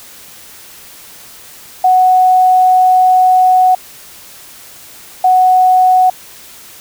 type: tone bursts at uneven times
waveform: sine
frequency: 740 Hz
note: F#5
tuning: in tune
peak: -5 dBFS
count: 2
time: 1.84-3.75 / 5.24-6.1 s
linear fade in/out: 5 ms
effects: white hiss -36 dBFS RMS until 6.8 s